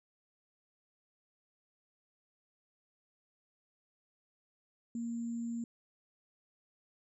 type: tone with sample-and-hold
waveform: sine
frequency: 233.3 Hz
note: A#3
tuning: 2 cents sharp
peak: -35 dBFS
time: 4.95-5.64 s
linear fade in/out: 2 ms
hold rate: 7350 Hz
effects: resampled to 22050 Hz